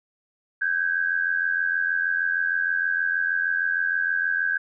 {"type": "tone pair together", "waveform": "sine", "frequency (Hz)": [1544.6, 1631], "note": ["G6", "G#6"], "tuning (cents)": [-26, -32], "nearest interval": "minor second", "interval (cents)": 94, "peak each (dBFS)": -24, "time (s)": [0.61, 4.58], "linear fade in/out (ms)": 10, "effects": []}